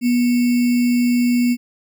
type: tone with sample-and-hold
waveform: sine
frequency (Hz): 242.9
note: B3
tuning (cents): -29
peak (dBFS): -13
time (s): 0.01-1.57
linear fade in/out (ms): 50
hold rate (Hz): 2450
effects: none